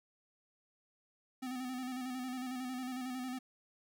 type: tone with vibrato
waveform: square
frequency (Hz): 254.6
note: C4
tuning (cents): -47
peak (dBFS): -39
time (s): 1.42-3.39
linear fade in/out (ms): 10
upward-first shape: square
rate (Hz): 11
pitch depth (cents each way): 37
effects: 12-bit